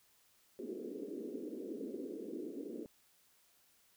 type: band-pass noise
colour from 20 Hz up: pink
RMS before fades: -44 dBFS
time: 0.59-2.86 s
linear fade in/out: 0 ms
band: 240 to 460 Hz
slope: 48 dB/octave
effects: white hiss -70 dBFS RMS until 3.96 s